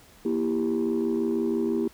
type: chord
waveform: sine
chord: E diminished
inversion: second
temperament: just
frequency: 237.3 / 329.6 / 395.6 Hz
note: Bb3 / E4 / G4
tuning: +31 / 0 / +16 cents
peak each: -26 dBFS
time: 0.25-1.88 s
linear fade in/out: 5 ms
effects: tanh soft clip ceiling -18 dBFS + pink hiss -54 dBFS RMS until 1.93 s